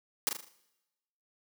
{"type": "noise with echo", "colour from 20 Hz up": "white", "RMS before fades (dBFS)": -28, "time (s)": [0.27, 0.29], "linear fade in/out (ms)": 0, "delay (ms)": 39, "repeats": 5, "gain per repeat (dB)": -6, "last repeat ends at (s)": 0.485, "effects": ["noise-tail reverb RT60 1.0 s tail -20 dB re dry", "high-pass 200 Hz 12 dB/octave"]}